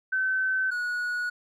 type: tone pair in turn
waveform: sine / triangle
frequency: 1530 / 1459.8 Hz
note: G6 / F#6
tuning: -42 / -24 cents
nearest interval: minor second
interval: 82 cents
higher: first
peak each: -23 / -25 dBFS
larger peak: first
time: 0.12-0.71 / 0.71-1.3 s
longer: neither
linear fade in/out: 10 ms
effects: none